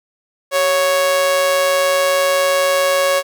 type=tone with amplitude modulation; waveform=sawtooth; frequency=554.4 Hz; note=C#5; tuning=in tune; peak=-7 dBFS; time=0.51-3.23 s; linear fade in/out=50 ms; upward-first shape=sine; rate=164 Hz; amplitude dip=45%; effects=none